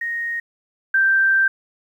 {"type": "tone pair in turn", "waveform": "sine", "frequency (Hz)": [1865, 1568.3], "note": ["A#6", "G6"], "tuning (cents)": [0, 0], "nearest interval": "minor third", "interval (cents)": 300, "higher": "first", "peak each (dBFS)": [-22, -13], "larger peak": "second", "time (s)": [[0.01, 0.4], [0.94, 1.48]], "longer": "second", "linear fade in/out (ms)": 5, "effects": ["9-bit"]}